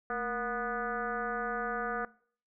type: tone with frequency modulation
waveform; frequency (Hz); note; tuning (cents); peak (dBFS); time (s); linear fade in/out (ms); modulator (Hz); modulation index
sine; 974; B5; -24; -31; 0.1-2.05; 2; 251; 2.6
effects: noise-tail reverb RT60 0.5 s tail -21 dB re dry